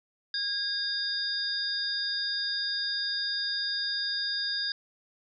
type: tone cluster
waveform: sine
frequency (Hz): 1631 / 3666 / 4857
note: G#6 / A#7 / D#8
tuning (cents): -32 / -30 / -43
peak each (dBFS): -35 / -35 / -30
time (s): 0.34-4.72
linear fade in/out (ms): 2
effects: none